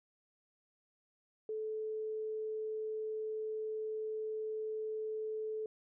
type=tone; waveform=sine; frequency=434.6 Hz; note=A4; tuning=21 cents flat; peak=-36 dBFS; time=1.49-5.66 s; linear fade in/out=2 ms; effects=none